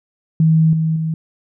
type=tone with level steps; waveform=sine; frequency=160 Hz; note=D#3; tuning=49 cents sharp; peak=-9 / -14 / -17 dBFS; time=0.4-1.14 s; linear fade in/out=2 ms; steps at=0.73 / 0.96 s; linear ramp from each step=2 ms; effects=none